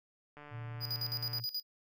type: click train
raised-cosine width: 0.5 ms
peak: -36 dBFS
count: 152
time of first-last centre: 0.37-1.397 s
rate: 147 Hz
type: tone with pitch glide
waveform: sine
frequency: 116.54 to 117.49 Hz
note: A#2 to A#2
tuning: 0 to +14 cents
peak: -40 dBFS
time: 0.5-1.46 s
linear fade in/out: 50 ms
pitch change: +14 cents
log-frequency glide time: 0.71-0.95 s
type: tone with tremolo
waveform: square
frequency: 4922 Hz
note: D#8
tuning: 20 cents flat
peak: -34 dBFS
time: 0.8-1.63 s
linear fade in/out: 50 ms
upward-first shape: square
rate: 9.4 Hz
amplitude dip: 80%
effects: none